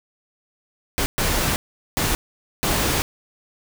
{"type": "noise bursts at uneven times", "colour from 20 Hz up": "pink", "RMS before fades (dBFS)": -21, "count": 4, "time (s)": [[0.98, 1.06], [1.18, 1.56], [1.97, 2.15], [2.63, 3.02]], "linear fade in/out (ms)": 0, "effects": []}